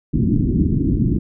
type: low-pass noise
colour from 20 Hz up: white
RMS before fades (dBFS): -17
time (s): 0.13-1.19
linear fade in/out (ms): 10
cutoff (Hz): 310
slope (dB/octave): 48
effects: none